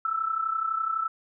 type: tone with amplitude modulation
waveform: sine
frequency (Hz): 1318.5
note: E6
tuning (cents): 0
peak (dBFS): -22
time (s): 0.05-1.08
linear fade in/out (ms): 2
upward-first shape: sine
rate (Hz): 31.9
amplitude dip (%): 70
effects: none